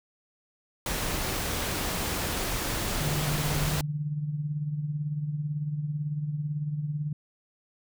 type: noise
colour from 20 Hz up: pink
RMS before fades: -30 dBFS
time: 0.86-3.81 s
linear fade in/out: 2 ms
type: tone with tremolo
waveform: sine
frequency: 148.8 Hz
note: D3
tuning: 23 cents sharp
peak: -25 dBFS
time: 3-7.13 s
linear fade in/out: 5 ms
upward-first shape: triangle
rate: 18 Hz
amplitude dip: 65%
effects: none